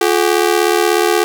sawtooth ring-modulated tone, 390 Hz, G4, 9 cents flat, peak -4 dBFS, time 0.01-1.24 s, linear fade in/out 0 ms, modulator 38.3 Hz, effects none

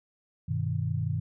sine chord, G augmented, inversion none, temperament equal, 98 / 123.47 / 155.56 Hz, G2 / B2 / D#3, 0 / 0 / 0 cents, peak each -31 dBFS, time 0.48-1.2 s, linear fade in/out 10 ms, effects none

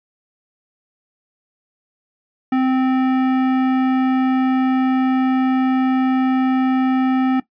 sine tone with hard clipping, 260 Hz, C4, 11 cents flat, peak -16 dBFS, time 2.52-7.4 s, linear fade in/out 5 ms, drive 14 dB, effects noise-tail reverb RT60 0.1 s tail -17 dB re dry + resampled to 11025 Hz

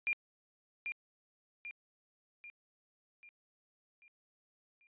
sine tone with echo, 2400 Hz, D7, 37 cents sharp, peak -30 dBFS, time 0.07-0.13 s, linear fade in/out 0 ms, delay 790 ms, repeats 6, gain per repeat -6 dB, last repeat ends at 4.87 s, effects resampled to 8000 Hz

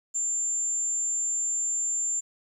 sine tone, 7260 Hz, A#8, 47 cents flat, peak -25 dBFS, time 0.14-2.21 s, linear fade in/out 20 ms, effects 10-bit

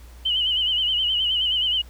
sine tone with vibrato, 2997 Hz, F#7, 22 cents sharp, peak -19 dBFS, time 0.25-1.82 s, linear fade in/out 10 ms, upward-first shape sine, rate 9.5 Hz, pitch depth 76 cents each way, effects added 60 Hz sine -41 dBFS peak until 1.89 s + pink hiss -52 dBFS RMS until 1.89 s

